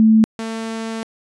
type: tone pair in turn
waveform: sine / sawtooth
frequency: 220 / 224.5 Hz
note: A3 / A3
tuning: 0 / +35 cents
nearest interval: unison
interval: 35 cents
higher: second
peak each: -8 / -20 dBFS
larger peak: first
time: 0-0.24 / 0.39-1.03 s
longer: second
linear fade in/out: 0 ms
effects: resampled to 22050 Hz